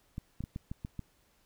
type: clicks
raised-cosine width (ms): 5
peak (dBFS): -25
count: 7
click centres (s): 0.181 / 0.406 / 0.439 / 0.561 / 0.715 / 0.849 / 0.993
effects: pink hiss -69 dBFS RMS until 1.45 s